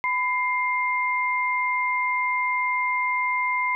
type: tone pair together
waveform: sine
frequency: 1000 / 2107 Hz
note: B5 / C7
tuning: +21 / +12 cents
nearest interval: octave + minor second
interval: 1291 cents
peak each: -24 dBFS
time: 0.04-3.75 s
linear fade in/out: 0 ms
effects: none